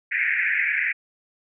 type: band-pass noise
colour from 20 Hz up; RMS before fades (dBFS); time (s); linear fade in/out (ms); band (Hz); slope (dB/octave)
white; -23; 0.11-0.93; 20; 1600 to 2400; 96
effects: none